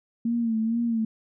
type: tone with vibrato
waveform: sine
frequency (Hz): 228.2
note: A#3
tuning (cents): -37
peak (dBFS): -22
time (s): 0.25-1.05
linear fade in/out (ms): 5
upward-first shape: sine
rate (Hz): 2.2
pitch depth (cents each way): 60
effects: none